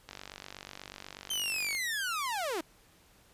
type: click train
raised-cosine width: 0.2 ms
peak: -25 dBFS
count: 81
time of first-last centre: 0.09-1.75 s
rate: 48.2 Hz
type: linear sweep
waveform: sawtooth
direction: down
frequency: 3136 to 293.7 Hz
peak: -28 dBFS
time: 1.3-2.61 s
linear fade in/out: 5 ms
effects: pink hiss -62 dBFS RMS until 3.33 s + resampled to 32000 Hz